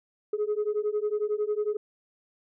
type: beating tone pair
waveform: sine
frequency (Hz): 415.3 / 426.3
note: G#4 / G#4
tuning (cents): 0 / +45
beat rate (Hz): 11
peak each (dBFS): -27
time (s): 0.33-1.77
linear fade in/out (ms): 5
effects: tanh soft clip ceiling -21 dBFS